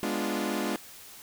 sawtooth chord, G# diminished seventh, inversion none, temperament equal, 207.7 / 246.9 / 293.7 / 349.2 Hz, G#3 / B3 / D4 / F4, 0 / 0 / 0 / 0 cents, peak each -29 / -31 / -30 / -30 dBFS, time 0.03-0.76 s, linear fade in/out 0 ms, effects white hiss -48 dBFS RMS until 1.22 s

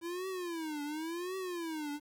square tone with vibrato, 332 Hz, E4, 12 cents sharp, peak -37 dBFS, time 0.01-2 s, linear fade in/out 50 ms, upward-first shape triangle, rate 0.92 Hz, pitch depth 250 cents each way, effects 11-bit

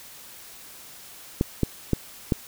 clicks, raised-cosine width 3 ms, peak -7 dBFS, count 4, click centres 1.411 / 1.633 / 1.933 / 2.322 s, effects white hiss -45 dBFS RMS until 2.47 s

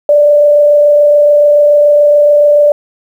sine tone with frequency modulation, 587.3 Hz, D5, in tune, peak -3 dBFS, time 0.09-2.72 s, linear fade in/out 2 ms, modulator 27 Hz, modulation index 0.29, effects 7-bit

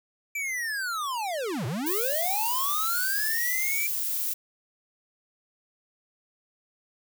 square linear two-way sweep, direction down then up, 2349 to 106 to 2349 Hz, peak -29 dBFS, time 0.35-3.87 s, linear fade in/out 5 ms, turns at 1.66 s
violet noise, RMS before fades -29 dBFS, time 1.86-4.34 s, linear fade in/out 10 ms
effects none

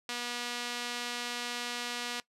sawtooth tone with band-pass filter, 241.7 Hz, B3, 37 cents flat, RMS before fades -37 dBFS, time 0.09-2.2 s, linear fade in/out 2 ms, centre 3900 Hz, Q 0.77, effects noise-tail reverb RT60 0.1 s tail -20 dB re dry + resampled to 32000 Hz

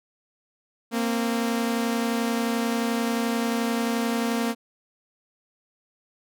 sawtooth tone pair together, 231.1 / 262.5 Hz, A#3 / C4, -15 / +6 cents, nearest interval major second, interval 221 cents, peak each -20 / -26 dBFS, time 0.91-4.55 s, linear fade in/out 50 ms, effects none

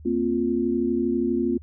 sine chord, Bb suspended second, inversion none, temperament equal with one note detuned, 229.2 / 261.6 / 349.2 Hz, Bb3 / C4 / F4, -29 / 0 / 0 cents, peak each -26 / -25 / -24 dBFS, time 0.05-1.58 s, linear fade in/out 10 ms, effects added 77 Hz sine -41 dBFS peak until 1.62 s

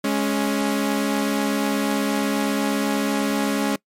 sawtooth tone pair together, 208.9 / 277.2 Hz, G#3 / C#4, +10 / 0 cents, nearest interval perfect fourth, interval 490 cents, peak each -19 / -18 dBFS, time 0.04-3.76 s, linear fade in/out 5 ms, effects noise-tail reverb RT60 0.1 s tail -23 dB re dry + MP3 64 kbps

